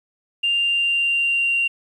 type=tone with pitch glide; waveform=sine; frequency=2794 to 2765 Hz; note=F7 to F7; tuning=0 to -18 cents; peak=-16 dBFS; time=0.43-1.68 s; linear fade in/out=10 ms; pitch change=-18 cents; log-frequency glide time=0.53-1.57 s; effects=tanh soft clip ceiling -12 dBFS + 9-bit